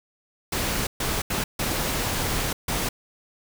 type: noise bursts at uneven times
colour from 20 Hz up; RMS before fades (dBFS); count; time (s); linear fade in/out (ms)
pink; -26; 5; 0.52-0.87 / 1-1.22 / 1.3-1.44 / 1.59-2.53 / 2.68-2.89; 5
effects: none